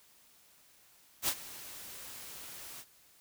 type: noise with ADSR envelope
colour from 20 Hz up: white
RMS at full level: -29 dBFS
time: 1.22-2.85 s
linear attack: 58 ms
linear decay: 63 ms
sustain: -18 dB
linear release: 51 ms
effects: white hiss -63 dBFS RMS until 3.2 s